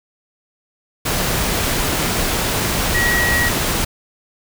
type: tone in noise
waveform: sine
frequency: 1911 Hz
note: A#6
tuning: 43 cents sharp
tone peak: -16 dBFS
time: 2.94-3.49 s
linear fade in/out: 10 ms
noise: pink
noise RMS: -19 dBFS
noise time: 1.05-3.85 s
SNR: 0 dB
effects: none